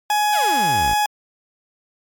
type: tone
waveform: 40% pulse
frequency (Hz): 839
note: G#5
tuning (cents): +17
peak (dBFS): -15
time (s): 0.1-1.06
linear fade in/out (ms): 2
type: exponential sweep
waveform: sawtooth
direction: down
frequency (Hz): 840 to 46.35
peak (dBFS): -21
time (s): 0.32-0.94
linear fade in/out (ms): 10
effects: MP3 96 kbps